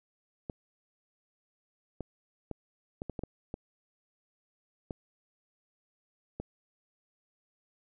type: clicks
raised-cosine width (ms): 2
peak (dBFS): -23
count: 10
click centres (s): 0.498 / 2.007 / 2.513 / 3.019 / 3.097 / 3.192 / 3.236 / 3.541 / 4.908 / 6.4
effects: none